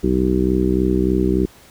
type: harmonic tone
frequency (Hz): 63.4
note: B1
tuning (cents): +46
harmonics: 1 / 2 / 3 / 4 / 5 / 6 / 7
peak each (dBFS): -22 / -29 / -20 / -26 / -20 / -20 / -32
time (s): 0.03-1.46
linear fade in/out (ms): 10
effects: pink hiss -47 dBFS RMS until 1.7 s